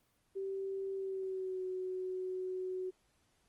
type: tone with pitch glide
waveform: sine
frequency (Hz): 387.8 to 370.9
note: G4 to F#4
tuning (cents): -19 to +4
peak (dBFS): -36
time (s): 0.35-2.91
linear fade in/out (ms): 20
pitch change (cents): -77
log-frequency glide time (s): 0.94-1.64
effects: pink hiss -74 dBFS RMS until 3.48 s + Opus 24 kbps